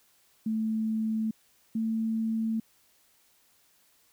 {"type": "tone pair in turn", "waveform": "sine", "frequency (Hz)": [220, 223.2], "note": ["A3", "A3"], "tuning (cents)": [0, 25], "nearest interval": "unison", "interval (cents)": 25, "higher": "second", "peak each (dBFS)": -26, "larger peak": "neither", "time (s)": [[0.46, 1.31], [1.75, 2.6]], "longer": "neither", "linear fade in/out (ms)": 5, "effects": ["white hiss -65 dBFS RMS until 4.12 s"]}